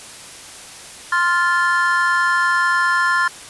triangle chord, F major, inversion second, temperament just, 1047.7 / 1396.9 / 1746.1 Hz, C6 / F6 / A6, +2 / 0 / -14 cents, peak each -17 dBFS, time 1.12-3.28 s, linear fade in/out 5 ms, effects white hiss -37 dBFS RMS until 3.49 s + resampled to 24000 Hz

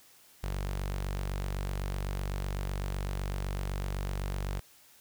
sawtooth tone with notch filter, 47.92 Hz, G1, 39 cents flat, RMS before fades -34 dBFS, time 0.43-4.6 s, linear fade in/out 10 ms, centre 270 Hz, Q 1.8, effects white hiss -59 dBFS RMS until 5 s

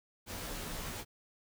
pink noise with comb filter, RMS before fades -41 dBFS, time 0.26-1.05 s, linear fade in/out 50 ms, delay 15 ms, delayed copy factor -0.95, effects none

